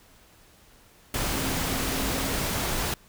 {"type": "tone in noise", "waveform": "sine", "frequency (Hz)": 267.1, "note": "C4", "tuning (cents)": 36, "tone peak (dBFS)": -35, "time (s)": [1.33, 2.36], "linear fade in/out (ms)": 2, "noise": "pink", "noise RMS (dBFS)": -28, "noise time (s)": [1.14, 2.94], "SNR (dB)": -10, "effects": ["pink hiss -56 dBFS RMS until 3.08 s"]}